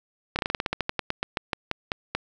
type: slowing click train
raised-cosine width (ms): 0.3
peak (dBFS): -9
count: 19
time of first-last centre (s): 0.36-2.15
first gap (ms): 29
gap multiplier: 1.13
effects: none